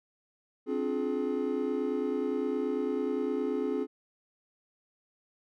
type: chord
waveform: triangle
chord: D half-diminished seventh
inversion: third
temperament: just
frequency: 264.3 / 293.7 / 352.4 / 422.9 Hz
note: C4 / D4 / F4 / Ab4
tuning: +18 / 0 / +16 / +31 cents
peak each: -31 / -34 / -34 / -30 dBFS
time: 0.66-3.87 s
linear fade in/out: 50 ms
effects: none